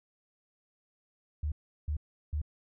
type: tone bursts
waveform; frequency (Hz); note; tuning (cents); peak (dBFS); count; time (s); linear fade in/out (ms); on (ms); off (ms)
sine; 75; D2; +37; -29; 3; 1.43-2.417; 5; 89; 360
effects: none